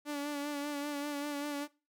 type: tone with vibrato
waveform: sawtooth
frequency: 289.6 Hz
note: D4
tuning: 24 cents flat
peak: -31 dBFS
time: 0.05-1.68 s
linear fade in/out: 50 ms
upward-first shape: sine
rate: 5.1 Hz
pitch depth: 35 cents each way
effects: noise-tail reverb RT60 0.3 s tail -21 dB re dry